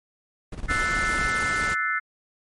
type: noise with tremolo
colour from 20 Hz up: brown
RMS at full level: -30 dBFS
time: 0.52-1.26 s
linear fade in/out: 5 ms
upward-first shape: square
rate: 18 Hz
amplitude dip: 70%
type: chord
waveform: sine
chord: F# half-diminished seventh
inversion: third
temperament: equal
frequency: 1318.5 / 1480 / 1760 / 2093 Hz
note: E6 / F#6 / A6 / C7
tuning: 0 / 0 / 0 / 0 cents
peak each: -28 dBFS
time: 0.68-2 s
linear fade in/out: 20 ms
type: noise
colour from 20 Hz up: pink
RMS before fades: -32 dBFS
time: 0.69-1.75 s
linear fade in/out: 20 ms
effects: MP3 48 kbps